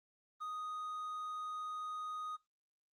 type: tone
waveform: triangle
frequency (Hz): 1244.5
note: D#6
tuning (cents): 0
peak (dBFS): -38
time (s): 0.4-2.37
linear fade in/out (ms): 20
effects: noise-tail reverb RT60 0.2 s tail -20 dB re dry + Opus 24 kbps